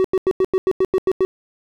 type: tone bursts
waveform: triangle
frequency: 377.3 Hz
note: F#4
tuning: 34 cents sharp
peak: -11 dBFS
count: 10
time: 0-1.25 s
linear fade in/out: 0 ms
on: 44 ms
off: 90 ms
effects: none